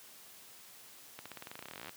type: accelerating click train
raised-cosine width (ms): 0.3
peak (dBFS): -28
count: 24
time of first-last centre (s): 1.19-1.894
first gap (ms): 66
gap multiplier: 0.92
effects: white hiss -55 dBFS RMS until 1.96 s + high-pass 100 Hz 12 dB/octave